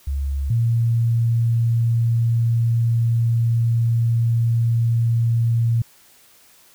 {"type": "tone pair in turn", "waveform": "sine", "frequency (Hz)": [69.3, 116.11], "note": ["C#2", "A#2"], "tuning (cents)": [0, -6], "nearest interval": "major sixth", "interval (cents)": 894, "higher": "second", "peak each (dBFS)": [-20, -15], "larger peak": "second", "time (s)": [[0.07, 0.5], [0.5, 5.82]], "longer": "second", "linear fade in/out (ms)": 5, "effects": ["white hiss -52 dBFS RMS until 6.74 s"]}